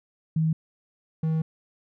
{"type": "tone pair in turn", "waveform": ["sine", "triangle"], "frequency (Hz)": [159.4, 159.4], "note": ["D#3", "D#3"], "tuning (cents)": [42, 42], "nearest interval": "unison", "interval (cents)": 0, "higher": "neither", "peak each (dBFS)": -20, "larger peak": "neither", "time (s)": [[0.36, 0.53], [1.23, 1.42]], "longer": "second", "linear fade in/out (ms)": 5, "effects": []}